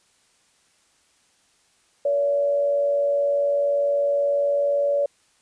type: tone with frequency modulation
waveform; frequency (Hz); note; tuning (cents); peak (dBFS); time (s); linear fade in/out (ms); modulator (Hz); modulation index
sine; 570; C#5; +48; -18; 2.05-5.06; 5; 101; 0.31
effects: white hiss -62 dBFS RMS until 5.41 s + resampled to 22050 Hz